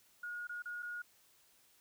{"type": "tone with dropouts", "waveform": "sine", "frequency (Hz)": 1440, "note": "F#6", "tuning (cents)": -47, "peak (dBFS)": -40, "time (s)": [0.23, 1.02], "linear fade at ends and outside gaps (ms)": 5, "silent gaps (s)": [[0.471, 0.493], [0.622, 0.656], [0.824, 0.828]], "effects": ["white hiss -68 dBFS RMS until 1.8 s"]}